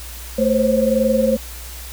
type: tone cluster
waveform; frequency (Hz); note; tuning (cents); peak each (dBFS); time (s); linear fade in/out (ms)
sine; 220.6 / 517 / 539; A3 / C5 / C#5; +5 / -21 / -49; -18; 0.38-1.37; 10
effects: added 60 Hz sine -33 dBFS peak until 1.92 s + white hiss -36 dBFS RMS until 1.92 s